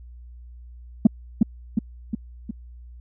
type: tone with echo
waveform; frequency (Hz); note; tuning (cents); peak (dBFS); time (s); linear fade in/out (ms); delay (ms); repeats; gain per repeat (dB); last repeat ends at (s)
sine; 219; A3; -8; -5; 1.05-1.07; 5; 360; 4; -5; 2.51
effects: tanh soft clip ceiling -6 dBFS + added 60 Hz sine -40 dBFS peak until 3 s